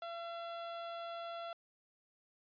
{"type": "tone", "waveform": "30% pulse", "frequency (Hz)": 678, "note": "E5", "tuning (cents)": 49, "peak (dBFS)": -39, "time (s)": [0.02, 1.53], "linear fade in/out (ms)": 2, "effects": ["resampled to 11025 Hz"]}